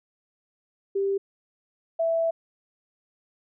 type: tone pair in turn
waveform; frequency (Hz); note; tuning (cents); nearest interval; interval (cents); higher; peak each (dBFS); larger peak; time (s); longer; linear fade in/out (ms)
sine; 393.7 / 660.2; G4 / E5; +8 / +2; major sixth; 894; second; -22 / -21; second; 0.95-1.18 / 1.99-2.31; second; 10
effects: none